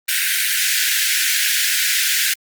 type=high-pass noise; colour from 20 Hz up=pink; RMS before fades=-18 dBFS; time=0.08-2.34 s; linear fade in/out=10 ms; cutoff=1500 Hz; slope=96 dB/octave; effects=Opus 32 kbps